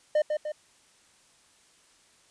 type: tone with echo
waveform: triangle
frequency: 606 Hz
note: D#5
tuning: 46 cents flat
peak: -18 dBFS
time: 0.15-0.22 s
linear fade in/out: 5 ms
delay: 150 ms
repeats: 2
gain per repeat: -5 dB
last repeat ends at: 0.52 s
effects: white hiss -61 dBFS RMS until 2.3 s + resampled to 22050 Hz